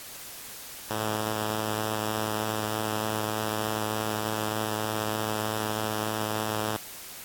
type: tone with vibrato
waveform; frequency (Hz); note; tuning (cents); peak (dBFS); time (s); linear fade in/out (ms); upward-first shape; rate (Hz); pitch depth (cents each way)
5% pulse; 108; A2; -32; -17; 0.9-6.77; 10; sine; 3.3; 10
effects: white hiss -42 dBFS RMS until 7.24 s + AAC 64 kbps